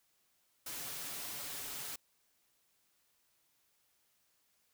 white noise with comb filter, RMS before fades -43 dBFS, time 0.66-1.96 s, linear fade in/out 5 ms, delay 7 ms, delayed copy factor +0.55, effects white hiss -75 dBFS RMS until 4.73 s

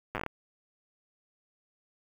slowing click train, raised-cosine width 0.5 ms, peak -18 dBFS, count 8, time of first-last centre 0.15-0.263 s, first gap 8 ms, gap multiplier 1.23, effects 8-bit

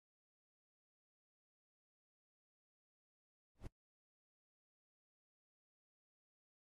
brown noise with exponential growth, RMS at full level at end -43 dBFS, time 3.55-3.67 s, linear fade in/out 5 ms, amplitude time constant 26 ms, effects noise-tail reverb RT60 0.1 s tail -21 dB re dry + AAC 32 kbps

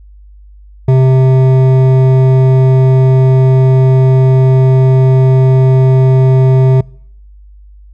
sine tone with hard clipping, 130.81 Hz, C3, in tune, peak -6 dBFS, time 0.88-6.81 s, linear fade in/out 5 ms, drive 11 dB, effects noise-tail reverb RT60 0.7 s tail -26 dB re dry + added 50 Hz sine -34 dBFS peak until 7.93 s

